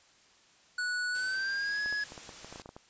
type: tone with pitch glide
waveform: square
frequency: 1473 to 1682.3 Hz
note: F#6 to G#6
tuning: -8 to +22 cents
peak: -31 dBFS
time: 0.78-2.04 s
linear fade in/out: 5 ms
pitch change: +230 cents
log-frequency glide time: 1.11-1.81 s
type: noise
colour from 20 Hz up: white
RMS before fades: -47 dBFS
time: 1.15-2.62 s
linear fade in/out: 0 ms
type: clicks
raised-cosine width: 1 ms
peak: -31 dBFS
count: 12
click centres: 1.86 / 1.926 / 2.121 / 2.178 / 2.292 / 2.446 / 2.526 / 2.559 / 2.598 / 2.659 / 2.691 / 2.765 s
effects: white hiss -62 dBFS RMS until 2.89 s + resampled to 16000 Hz